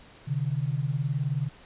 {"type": "beating tone pair", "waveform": "sine", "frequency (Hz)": [130.81, 149.81], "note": ["C3", "D3"], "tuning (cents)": [0, 35], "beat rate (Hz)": 19, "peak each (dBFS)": -28, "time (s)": [0.27, 1.49], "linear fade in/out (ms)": 20, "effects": ["pink hiss -52 dBFS RMS until 1.65 s", "resampled to 8000 Hz"]}